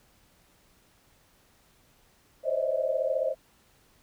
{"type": "tone cluster", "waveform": "sine", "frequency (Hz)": [518, 537, 613, 647], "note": ["C5", "C5", "D#5", "E5"], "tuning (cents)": [-17, 45, -26, -32], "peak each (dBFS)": [-32, -29, -30, -32], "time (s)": [2.43, 3.35], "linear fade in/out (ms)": 50, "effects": ["pink hiss -63 dBFS RMS until 4.02 s"]}